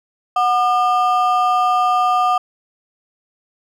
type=ring-modulated tone; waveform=triangle; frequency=971 Hz; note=B5; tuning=30 cents flat; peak=-8 dBFS; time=0.36-2.38 s; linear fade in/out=5 ms; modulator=237 Hz; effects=none